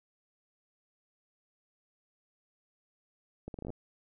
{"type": "accelerating click train", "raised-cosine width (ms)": 2, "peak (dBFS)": -27, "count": 9, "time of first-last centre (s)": [3.48, 3.703], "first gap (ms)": 62, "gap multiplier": 0.75, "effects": []}